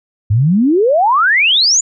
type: exponential sweep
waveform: sine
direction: up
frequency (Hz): 96.9 to 7190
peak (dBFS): -8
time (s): 0.3-1.81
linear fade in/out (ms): 10
effects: none